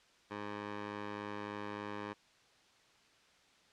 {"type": "tone with band-pass filter", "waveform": "15% pulse", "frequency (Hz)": 103.4, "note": "G#2", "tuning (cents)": -7, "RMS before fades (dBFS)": -43, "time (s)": [0.3, 2.14], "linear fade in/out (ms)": 20, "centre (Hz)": 1100, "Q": 0.63, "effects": ["white hiss -66 dBFS RMS until 3.72 s", "low-pass 5000 Hz 12 dB/octave"]}